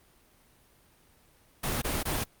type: noise bursts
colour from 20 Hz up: pink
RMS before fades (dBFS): -30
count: 3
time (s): 1.63-2.242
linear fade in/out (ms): 10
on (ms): 190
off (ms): 21
effects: pink hiss -62 dBFS RMS until 2.4 s + Opus 32 kbps

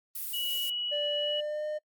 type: noise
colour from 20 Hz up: violet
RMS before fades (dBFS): -36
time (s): 0.15-0.7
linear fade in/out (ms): 5
type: tone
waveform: sine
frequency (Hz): 2928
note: F#7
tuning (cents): -19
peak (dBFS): -30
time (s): 0.33-1.41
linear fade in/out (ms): 10
type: tone with pitch glide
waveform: triangle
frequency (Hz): 587.3 to 607.3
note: D5 to D#5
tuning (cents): 0 to -42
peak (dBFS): -29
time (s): 0.91-1.79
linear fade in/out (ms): 20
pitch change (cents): +58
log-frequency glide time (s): 1.17-1.66
effects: noise-tail reverb RT60 0.1 s tail -25 dB re dry + Opus 32 kbps

